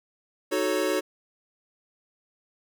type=chord; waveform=square; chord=D# half-diminished seventh; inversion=none; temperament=equal with one note detuned; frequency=311.1 / 370 / 438.5 / 554.4 Hz; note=D#4 / F#4 / A4 / C#5; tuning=0 / 0 / -6 / 0 cents; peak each=-31 / -29 / -31 / -29 dBFS; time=0.51-1.01 s; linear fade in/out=20 ms; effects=none